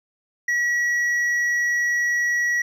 sine tone with hard clipping, 1925 Hz, B6, 45 cents flat, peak -20 dBFS, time 0.48-2.62 s, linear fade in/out 5 ms, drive 4 dB, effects none

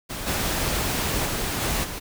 pink noise with level steps, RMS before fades -32 / -25 / -27 / -25 / -33 dBFS, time 0.09-2 s, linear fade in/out 20 ms, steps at 0.26 / 1.25 / 1.6 / 1.83 s, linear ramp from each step 20 ms, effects none

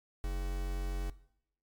triangle tone with quantisation, 46 Hz, F#1, 9 cents flat, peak -30 dBFS, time 0.24-1.1 s, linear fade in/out 0 ms, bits 7, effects noise-tail reverb RT60 0.7 s tail -18 dB re dry + MP3 96 kbps

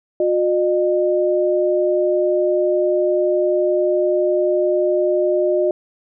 sine tone pair together, 360 / 608.4 Hz, F#4 / D#5, -47 / -39 cents, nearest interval major sixth, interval 908 cents, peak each -17 dBFS, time 0.2-5.71 s, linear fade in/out 2 ms, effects none

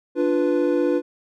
triangle chord, B diminished, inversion first, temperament equal, 293.7 / 349.2 / 493.9 Hz, D4 / F4 / B4, 0 / 0 / 0 cents, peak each -20 dBFS, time 0.15-1.02 s, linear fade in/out 50 ms, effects none

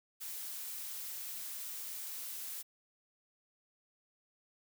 blue noise, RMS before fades -43 dBFS, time 0.2-2.63 s, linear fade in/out 20 ms, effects none

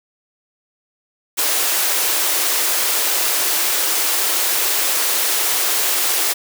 white high-pass noise, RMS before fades -18 dBFS, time 1.37-6.34 s, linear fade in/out 20 ms, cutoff 310 Hz, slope 48 dB/octave, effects none

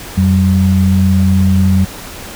sine tone pair together, 89.7 / 190.07 Hz, F2 / F#3, +47 / +47 cents, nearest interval octave + minor second, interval 1300 cents, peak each -10 dBFS, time 0.17-1.85 s, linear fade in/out 10 ms, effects pink hiss -29 dBFS RMS until 2.35 s

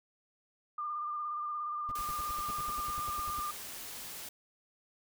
sine tone with vibrato, 1200 Hz, D6, 37 cents sharp, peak -34 dBFS, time 0.78-3.51 s, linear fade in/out 5 ms, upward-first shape square, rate 17 Hz, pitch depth 21 cents each way
brown noise bursts, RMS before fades -43 dBFS, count 16, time 1.89-3.399 s, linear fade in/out 0 ms, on 24 ms, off 75 ms
white noise, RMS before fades -44 dBFS, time 1.95-4.29 s, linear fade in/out 5 ms
effects none

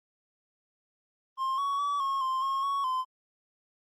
triangle tone with pitch steps, 1060 / 1120 / 1145 / 1088 / 1048 / 1082 / 1112 / 1030 Hz, C6 / C#6 / D6 / C#6 / C6 / C#6 / C#6 / C6, +22 / +18 / -44 / -33 / +2 / -42 / +5 / -28 cents, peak -25 dBFS, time 1.37-3.05 s, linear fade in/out 50 ms, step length 210 ms, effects Opus 32 kbps

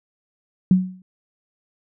sine tone with exponential decay, 185 Hz, F#3, in tune, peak -8 dBFS, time 0.71-1.02 s, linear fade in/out 2 ms, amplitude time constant 67 ms, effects none

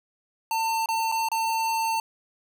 square tone with dropouts, 899 Hz, A5, 37 cents sharp, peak -24 dBFS, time 0.51-2 s, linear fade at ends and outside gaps 2 ms, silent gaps 0.859-0.887 / 1.117-1.122 / 1.287-1.316 s, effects none

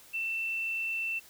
sine tone, 2678 Hz, E7, 27 cents sharp, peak -30 dBFS, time 0.13-1.2 s, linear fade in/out 20 ms, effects white hiss -55 dBFS RMS until 1.29 s

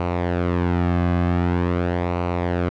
sawtooth tone with flanger, 87.8 Hz, F2, 10 cents sharp, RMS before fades -21 dBFS, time 0-2.69 s, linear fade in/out 0 ms, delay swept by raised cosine 0.58 to 2.18 ms, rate 0.45 Hz, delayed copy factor -0.55, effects low-pass 2000 Hz 12 dB/octave

